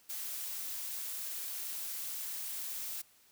blue noise, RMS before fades -40 dBFS, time 0.09-3.02 s, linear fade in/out 10 ms, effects white hiss -65 dBFS RMS until 3.31 s

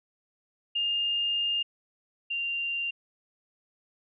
sine tone pair in turn, 2818 / 2781 Hz, F7 / F7, +15 / -8 cents, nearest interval unison, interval 23 cents, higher first, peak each -25 / -28 dBFS, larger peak first, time 0.75-1.63 / 2.3-2.91 s, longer first, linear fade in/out 10 ms, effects none

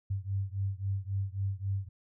sine beating tone pair, 96.3 / 100 Hz, G2 / G2, -30 / +35 cents, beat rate 3.7 Hz, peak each -33 / -34 dBFS, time 0.1-1.89 s, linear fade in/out 10 ms, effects none

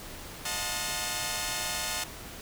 5% pulse chord, D# diminished seventh, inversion none, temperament equal with one note detuned, 622.3 / 722.3 / 880 / 1046.5 Hz, D#5 / F#5 / A5 / C6, 0 / -42 / 0 / 0 cents, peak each -26 / -24 / -23 / -27 dBFS, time 0.45-2.04 s, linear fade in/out 5 ms, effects pink hiss -43 dBFS RMS until 2.41 s

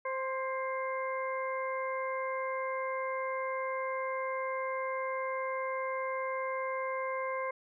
harmonic tone with a mistuned harmonic, 525 Hz, C5, 6 cents sharp, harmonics 1 / 2 / 3 / 4, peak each -35 / -36 / -45 / -41 dBFS, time 0.05-7.51 s, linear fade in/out 5 ms, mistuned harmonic 3, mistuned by +27 cents, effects none

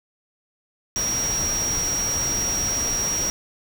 sine tone in noise, 5670 Hz, F8, 25 cents sharp, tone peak -22 dBFS, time 0.96-3.3 s, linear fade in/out 0 ms, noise pink, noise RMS -30 dBFS, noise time 0.96-3.3 s, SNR +5 dB, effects none

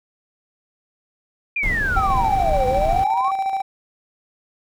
sine exponential two-way sweep, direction down then up, 2456 to 493.9 to 1149 Hz, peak -19 dBFS, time 1.56-3.31 s, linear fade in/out 5 ms, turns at 2.67 s
brown noise, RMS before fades -24 dBFS, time 1.63-3.04 s, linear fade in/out 0 ms
triangle tone with tremolo, 776 Hz, G5, 18 cents flat, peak -16 dBFS, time 1.96-3.62 s, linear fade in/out 10 ms, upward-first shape square, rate 14 Hz, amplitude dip 45%
effects none

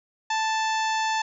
harmonic tone with a mistuned harmonic, 880 Hz, A5, in tune, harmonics 1 / 2 / 3 / 4 / 5 / 6 / 7 / 8, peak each -24 / -30 / -34 / -36 / -38 / -40 / -41 / -42 dBFS, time 0.3-1.22 s, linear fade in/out 5 ms, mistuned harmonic 7, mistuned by +29 cents, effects none

